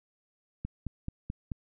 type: click train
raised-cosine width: 5 ms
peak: -22 dBFS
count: 5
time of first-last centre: 0.65-1.518 s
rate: 4.61 Hz
effects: none